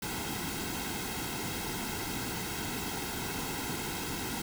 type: noise with comb filter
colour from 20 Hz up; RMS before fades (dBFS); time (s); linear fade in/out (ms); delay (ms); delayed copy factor
pink; -36; 0.02-4.42; 5; 1.7; -0.7
effects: none